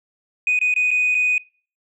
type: tone with dropouts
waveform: sine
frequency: 2489 Hz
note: D#7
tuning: in tune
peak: -14 dBFS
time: 0.47-1.38 s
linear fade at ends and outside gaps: 2 ms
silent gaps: 0.59-0.613 / 0.74-0.762 / 0.907-0.913 / 1.146-1.15 s
effects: noise-tail reverb RT60 0.4 s tail -23 dB re dry + tanh soft clip ceiling -12 dBFS